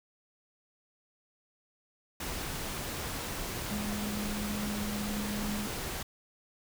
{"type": "tone in noise", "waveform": "sine", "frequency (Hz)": 207.7, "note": "G#3", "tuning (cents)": 0, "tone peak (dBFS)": -34, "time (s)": [3.71, 5.67], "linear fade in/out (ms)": 5, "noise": "pink", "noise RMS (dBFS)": -37, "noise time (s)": [2.2, 6.03], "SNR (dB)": 0, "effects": []}